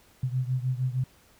sine beating tone pair, 126.2 / 132.7 Hz, B2 / C3, +38 / +25 cents, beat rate 6.5 Hz, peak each -27 / -30 dBFS, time 0.23-1.04 s, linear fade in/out 5 ms, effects pink hiss -59 dBFS RMS until 1.39 s

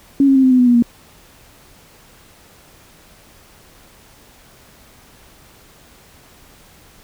sine tone with pitch steps, 277.2 / 271 / 265 / 259.1 / 253.3 / 247.7 / 242.2 / 236.8 Hz, C#4 / C#4 / C4 / C4 / B3 / B3 / B3 / A#3, 0 / -39 / +22 / -17 / +44 / +5 / -34 / +27 cents, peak -8 dBFS, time 0.2-0.824 s, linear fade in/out 2 ms, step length 78 ms, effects pink hiss -47 dBFS RMS until 7.03 s

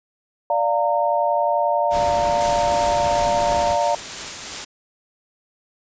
sine chord, Bb major, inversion first, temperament equal with one note detuned, 587.3 / 698.5 / 919 Hz, D5 / F5 / Bb5, 0 / 0 / -25 cents, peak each -21 dBFS, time 0.5-3.95 s, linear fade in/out 2 ms
pink noise, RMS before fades -29 dBFS, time 1.9-3.77 s, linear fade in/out 50 ms
white noise with tremolo, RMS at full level -29 dBFS, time 2.4-4.65 s, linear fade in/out 10 ms, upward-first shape triangle, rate 2.9 Hz, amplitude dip 30%
effects resampled to 16000 Hz

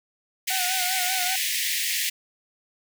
pink high-pass noise, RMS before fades -26 dBFS, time 0.47-2.1 s, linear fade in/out 10 ms, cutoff 1800 Hz, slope 96 dB/octave
sawtooth tone with vibrato, 740 Hz, F#5, in tune, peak -25 dBFS, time 0.5-1.36 s, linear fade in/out 5 ms, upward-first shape sine, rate 5.1 Hz, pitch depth 52 cents each way
effects none

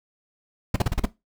brown noise bursts, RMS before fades -19 dBFS, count 6, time 0.74-1.057 s, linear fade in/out 5 ms, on 22 ms, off 37 ms, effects noise-tail reverb RT60 0.2 s tail -17 dB re dry

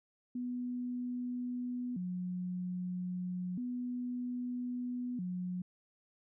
sine tone with vibrato, 211.2 Hz, G#3, 29 cents sharp, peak -35 dBFS, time 0.35-5.62 s, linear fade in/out 5 ms, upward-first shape square, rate 0.31 Hz, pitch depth 270 cents each way, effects none

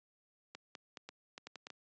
clicks, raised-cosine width 0.2 ms, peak -29 dBFS, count 9, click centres 0.55 / 0.752 / 0.972 / 1.09 / 1.379 / 1.47 / 1.557 / 1.669 / 1.703 s, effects high-pass 200 Hz 12 dB/octave + resampled to 16000 Hz

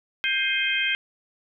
harmonic tone with a mistuned harmonic, 528 Hz, C5, 16 cents sharp, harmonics 3 / 4 / 5 / 6, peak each -27 / -27 / -27 / -27 dBFS, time 0.24-0.95 s, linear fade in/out 0 ms, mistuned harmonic 5, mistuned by -85 cents, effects none

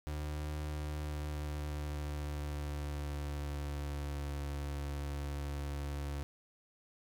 35% pulse tone with pitch glide, 75.1 to 71.54 Hz, D2 to D2, +39 to -45 cents, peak -35 dBFS, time 0.07-6.23 s, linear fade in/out 0 ms, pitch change -84 cents, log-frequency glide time 0.72-4.46 s, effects none

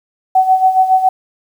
sine tone with tremolo, 753 Hz, F#5, 30 cents sharp, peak -5 dBFS, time 0.35-1.09 s, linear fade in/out 5 ms, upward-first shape sine, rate 7.2 Hz, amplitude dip 70%, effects 7-bit

